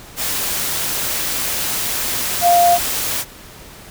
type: tone in noise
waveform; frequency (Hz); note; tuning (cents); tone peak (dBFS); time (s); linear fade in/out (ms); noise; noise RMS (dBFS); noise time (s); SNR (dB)
sine; 698.5; F5; 0; -9; 2.41-2.79; 50; white; -21; 0.16-3.25; +9
effects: pink hiss -39 dBFS RMS until 3.9 s